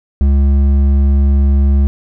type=tone with hard clipping; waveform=sine; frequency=69.3 Hz; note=C#2; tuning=in tune; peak=-9 dBFS; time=0.21-1.87 s; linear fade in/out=0 ms; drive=7 dB; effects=none